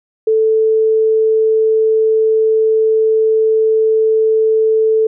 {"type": "tone", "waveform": "sine", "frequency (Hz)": 440, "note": "A4", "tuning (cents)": 0, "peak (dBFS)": -9, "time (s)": [0.27, 5.07], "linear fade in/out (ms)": 5, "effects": []}